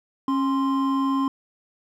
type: tone pair together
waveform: triangle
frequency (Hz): 272.6 / 1046.5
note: C#4 / C6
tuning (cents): -29 / 0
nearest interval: octave + major seventh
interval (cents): 2329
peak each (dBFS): -19 / -24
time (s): 0.28-1.28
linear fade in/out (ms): 2
effects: none